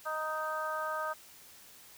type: harmonic tone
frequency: 311.5 Hz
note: D#4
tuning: 2 cents sharp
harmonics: 2 / 3 / 4 / 5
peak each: -38 / -40 / -36 / -40 dBFS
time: 0.05-1.14 s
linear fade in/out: 20 ms
effects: white hiss -55 dBFS RMS until 1.97 s